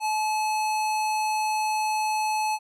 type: tone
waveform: square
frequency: 860 Hz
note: A5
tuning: 40 cents flat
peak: -24 dBFS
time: 0-2.59 s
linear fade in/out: 50 ms
effects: low-pass 12000 Hz 12 dB/octave